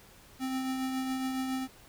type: tone with tremolo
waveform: square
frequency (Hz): 261.6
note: C4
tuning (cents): 0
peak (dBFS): -30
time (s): 0.39-1.68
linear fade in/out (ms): 50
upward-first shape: triangle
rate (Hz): 7.2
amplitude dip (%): 35
effects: pink hiss -56 dBFS RMS until 1.88 s